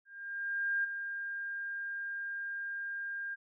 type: tone with ADSR envelope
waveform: sine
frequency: 1605 Hz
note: G6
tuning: 40 cents sharp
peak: -28 dBFS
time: 0.05-3.36 s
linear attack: 790 ms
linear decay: 12 ms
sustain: -8 dB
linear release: 27 ms
effects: none